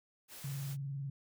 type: noise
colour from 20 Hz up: white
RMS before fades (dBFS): -50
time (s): 0.28-0.77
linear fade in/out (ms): 50
type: tone with vibrato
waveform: sine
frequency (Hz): 138.59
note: C#3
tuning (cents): 0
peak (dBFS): -37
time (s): 0.44-1.1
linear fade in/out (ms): 5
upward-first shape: sine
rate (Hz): 20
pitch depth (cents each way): 81
effects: none